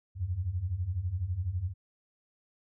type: beating tone pair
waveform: sine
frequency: 82.41 / 94.41 Hz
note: E2 / F#2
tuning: 0 / +35 cents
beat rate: 12 Hz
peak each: -35 / -31 dBFS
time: 0.15-1.74 s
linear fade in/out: 50 ms
effects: none